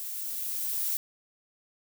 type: noise with level ramp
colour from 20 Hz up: violet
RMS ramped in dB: -37 to -29 dBFS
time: 0-0.97 s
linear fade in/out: 0 ms
effects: none